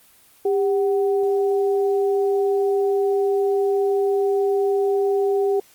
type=tone pair together; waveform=sine; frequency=398.5 / 752.3 Hz; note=G4 / F#5; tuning=+28 / +29 cents; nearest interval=major seventh; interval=1101 cents; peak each=-17 / -28 dBFS; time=0.45-5.6 s; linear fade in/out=5 ms; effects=white hiss -53 dBFS RMS until 5.74 s + Opus 24 kbps